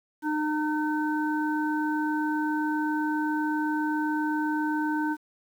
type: harmonic tone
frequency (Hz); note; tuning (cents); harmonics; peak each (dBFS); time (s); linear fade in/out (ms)
304.6; D#4; -37; 1 / 3 / 5; -26 / -31 / -33; 0.22-5.17; 50
effects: 9-bit